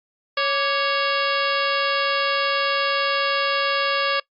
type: harmonic tone with a mistuned harmonic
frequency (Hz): 554.4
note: C#5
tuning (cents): 0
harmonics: 1 / 2 / 3 / 4 / 5 / 6 / 7 / 8 / 9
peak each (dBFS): -25 / -24 / -26 / -30 / -27 / -30 / -34 / -31 / -33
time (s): 0.37-4.2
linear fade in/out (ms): 5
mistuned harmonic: 2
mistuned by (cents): +82
effects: noise-tail reverb RT60 0.1 s tail -22 dB re dry + Opus 48 kbps